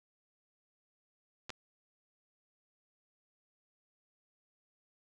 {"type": "clicks", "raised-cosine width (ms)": 0.2, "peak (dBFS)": -24, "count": 2, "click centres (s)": [1.495, 1.503], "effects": ["11-bit"]}